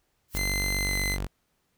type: noise with exponential growth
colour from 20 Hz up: blue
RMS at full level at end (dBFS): -28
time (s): 0.28-0.38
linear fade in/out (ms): 5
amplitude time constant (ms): 20
type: tone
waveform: sawtooth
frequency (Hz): 48.06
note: G1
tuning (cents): -34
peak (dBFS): -25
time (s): 0.34-1.27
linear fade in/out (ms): 10
type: tone with pitch glide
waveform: sawtooth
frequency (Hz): 2067 to 2047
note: C7 to C7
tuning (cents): -22 to -38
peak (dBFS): -24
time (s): 0.35-1.18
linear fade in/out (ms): 50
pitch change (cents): -16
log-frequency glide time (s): 0.81-0.94
effects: pink hiss -73 dBFS RMS until 1.77 s